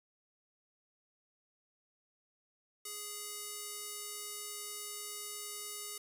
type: tone with band-pass filter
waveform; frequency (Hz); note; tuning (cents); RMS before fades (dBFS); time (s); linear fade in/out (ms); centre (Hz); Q
square; 415.3; G#4; 0; -44; 2.85-5.98; 5; 10000; 1.1
effects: none